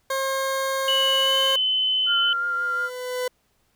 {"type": "tone", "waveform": "20% pulse", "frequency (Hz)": 536, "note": "C5", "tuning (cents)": 42, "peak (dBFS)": -18, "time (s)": [0.1, 1.56], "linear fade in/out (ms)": 5}
{"type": "tone with pitch glide", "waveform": "sine", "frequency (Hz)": [2960, 3038], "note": ["F#7", "F#7"], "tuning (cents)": [0, 45], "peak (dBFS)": -19, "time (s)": [0.88, 2.33], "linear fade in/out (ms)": 2, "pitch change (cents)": 45, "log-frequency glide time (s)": [1.22, 1.37]}
{"type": "tone with exponential growth", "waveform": "40% pulse", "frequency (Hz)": 501, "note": "B4", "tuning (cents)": 25, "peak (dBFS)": -22, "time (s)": [1.8, 3.28], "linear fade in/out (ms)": 5, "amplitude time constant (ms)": 320}
{"type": "tone with vibrato", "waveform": "sine", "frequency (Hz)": 1396.9, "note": "F6", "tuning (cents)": 0, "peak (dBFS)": -22, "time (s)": [2.06, 2.9], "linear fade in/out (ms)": 50, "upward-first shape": "sine", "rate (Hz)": 5.6, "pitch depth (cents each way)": 16}
{"effects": ["pink hiss -67 dBFS RMS until 3.75 s"]}